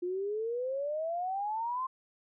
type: exponential sweep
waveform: sine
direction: up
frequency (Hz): 349.2 to 1062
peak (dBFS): -31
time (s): 0.02-1.87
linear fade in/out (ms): 10
effects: none